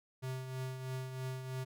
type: tone with tremolo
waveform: square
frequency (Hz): 130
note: C3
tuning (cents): -11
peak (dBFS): -37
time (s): 0.22-1.65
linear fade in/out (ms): 20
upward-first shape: triangle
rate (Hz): 3.1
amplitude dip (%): 55
effects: none